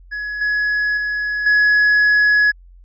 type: tone with level steps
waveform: triangle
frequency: 1685 Hz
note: G#6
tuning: 25 cents sharp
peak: -21 / -14 / -17 / -9 dBFS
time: 0.11-2.52 s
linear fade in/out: 20 ms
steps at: 0.41 / 0.97 / 1.46 s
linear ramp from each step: 5 ms
effects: added 44 Hz sine -41 dBFS peak until 2.84 s + resampled to 16000 Hz